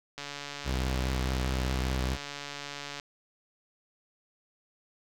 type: click train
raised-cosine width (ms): 0.2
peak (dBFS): -21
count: 404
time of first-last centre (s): 0.18-2.998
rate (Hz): 143
type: tone with vibrato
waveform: sawtooth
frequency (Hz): 63.9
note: C2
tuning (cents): -40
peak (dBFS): -24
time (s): 0.64-2.18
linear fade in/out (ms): 50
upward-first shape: sine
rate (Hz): 4.9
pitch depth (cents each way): 22
effects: none